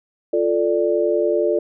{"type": "chord", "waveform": "sine", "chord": "D minor", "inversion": "first", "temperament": "equal", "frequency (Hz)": [349.2, 440, 587.3], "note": ["F4", "A4", "D5"], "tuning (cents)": [0, 0, 0], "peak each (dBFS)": -20, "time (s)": [0.33, 1.59], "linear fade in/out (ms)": 5, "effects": []}